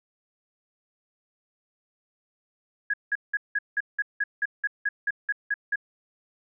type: tone bursts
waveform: sine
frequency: 1664 Hz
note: G#6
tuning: 3 cents sharp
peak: -22 dBFS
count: 14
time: 2.9-5.758 s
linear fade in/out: 5 ms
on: 37 ms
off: 180 ms
effects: none